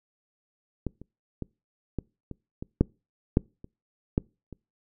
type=clicks; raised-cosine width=3 ms; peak=-16 / -30 / -19 / -16 / -24 / -22 / -6 / -6 / -29 / -9 / -28 dBFS; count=11; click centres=0.867 / 1.016 / 1.423 / 1.987 / 2.313 / 2.625 / 2.81 / 3.371 / 3.644 / 4.179 / 4.527 s; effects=noise-tail reverb RT60 0.3 s tail -26 dB re dry